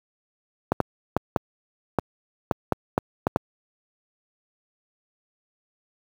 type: clicks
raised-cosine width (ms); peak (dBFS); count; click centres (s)
1; -5; 10; 0.72 / 0.803 / 1.166 / 1.362 / 1.987 / 2.512 / 2.723 / 2.979 / 3.269 / 3.361
effects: high-pass 80 Hz 12 dB/octave + 7-bit